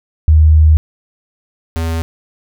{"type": "tone pair in turn", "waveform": ["sine", "square"], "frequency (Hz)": [77.78, 82.12], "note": ["D#2", "E2"], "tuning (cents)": [0, -6], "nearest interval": "minor second", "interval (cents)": 94, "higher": "second", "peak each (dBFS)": [-4, -16], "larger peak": "first", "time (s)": [[0.28, 0.77], [1.76, 2.02]], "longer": "first", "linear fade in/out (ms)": 0, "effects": []}